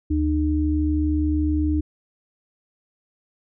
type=tone pair together; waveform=sine; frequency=76.07 / 304.5 Hz; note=D#2 / D#4; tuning=-39 / -37 cents; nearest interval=2 octaves; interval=2402 cents; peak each=-21 dBFS; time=0.1-1.81 s; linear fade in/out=10 ms; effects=none